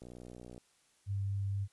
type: click train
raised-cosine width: 2 ms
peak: -36 dBFS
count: 35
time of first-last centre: 0.02-0.579 s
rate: 60.8 Hz
type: tone with vibrato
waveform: sine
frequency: 99 Hz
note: G2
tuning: 18 cents sharp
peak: -32 dBFS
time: 1.06-1.68 s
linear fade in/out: 50 ms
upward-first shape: triangle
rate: 4.3 Hz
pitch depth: 9 cents each way
effects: white hiss -70 dBFS RMS until 1.72 s + resampled to 24000 Hz